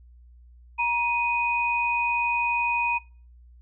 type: tone pair together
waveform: sine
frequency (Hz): 948.1 / 2489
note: A#5 / D#7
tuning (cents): +29 / 0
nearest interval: octave + perfect fourth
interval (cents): 1671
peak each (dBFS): -24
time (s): 0.78-2.99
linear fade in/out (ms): 20
effects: noise-tail reverb RT60 0.4 s tail -23 dB re dry + added 60 Hz sine -48 dBFS peak until 3.61 s